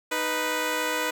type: tone pair together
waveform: 10% pulse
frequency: 310.5 / 493.9 Hz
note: D#4 / B4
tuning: -3 / 0 cents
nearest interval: minor sixth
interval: 803 cents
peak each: -22 / -18 dBFS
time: 0.11-1.11 s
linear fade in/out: 10 ms
effects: none